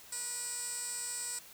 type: tone with band-pass filter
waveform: 15% pulse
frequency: 484.3 Hz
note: B4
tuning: 34 cents flat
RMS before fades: -39 dBFS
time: 0.12-1.39 s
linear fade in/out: 5 ms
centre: 8100 Hz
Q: 4
effects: white hiss -54 dBFS RMS until 1.53 s